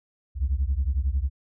sine beating tone pair, 63 / 74 Hz, B1 / D2, +35 / +14 cents, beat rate 11 Hz, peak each -23 / -24 dBFS, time 0.35-1.3 s, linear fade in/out 50 ms, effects tanh soft clip ceiling -17 dBFS

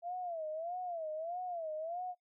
sine tone with vibrato, 672 Hz, E5, 33 cents sharp, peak -37 dBFS, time 0.02-2.15 s, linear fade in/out 50 ms, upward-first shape sine, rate 1.6 Hz, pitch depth 150 cents each way, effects noise-tail reverb RT60 0.1 s tail -21 dB re dry

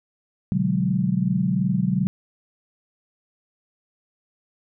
sine chord, G# half-diminished seventh, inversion first, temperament equal with one note detuned, 125.63 / 146.83 / 185 / 207.7 Hz, B2 / D3 / F#3 / G#3, +30 / 0 / 0 / 0 cents, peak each -27 / -26 / -21 / -27 dBFS, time 0.52-2.07 s, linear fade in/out 0 ms, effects none

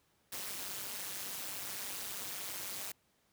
white noise with amplitude modulation, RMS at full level -38 dBFS, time 0.32-2.92 s, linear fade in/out 5 ms, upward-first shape sine, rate 197 Hz, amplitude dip 90%, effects pink hiss -73 dBFS RMS until 3.32 s + high-pass 80 Hz 12 dB/octave

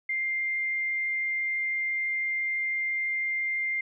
sine tone, 2102 Hz, C7, 7 cents sharp, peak -26 dBFS, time 0.09-3.81 s, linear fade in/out 5 ms, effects none

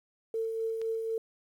sine tone with tremolo, 450 Hz, A4, 39 cents sharp, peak -28 dBFS, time 0.34-1.18 s, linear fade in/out 2 ms, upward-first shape triangle, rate 4 Hz, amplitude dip 40%
click, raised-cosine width 0.2 ms, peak -31 dBFS, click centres 0.816 s
effects 10-bit

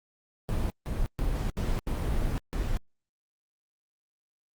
brown noise bursts at uneven times, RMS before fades -28 dBFS, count 6, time 0.49-0.7 / 0.86-1.06 / 1.19-1.5 / 1.57-1.79 / 1.87-2.38 / 2.53-2.77 s, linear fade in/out 0 ms, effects Opus 32 kbps

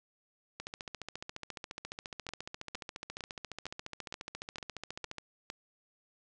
two click trains, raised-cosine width 0.2 ms, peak -23 / -22 dBFS, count 67 / 8, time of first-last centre 0.6-5.183 / 2.29-5.501 s, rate 14.4 / 2.18 Hz, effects resampled to 22050 Hz + 9-bit

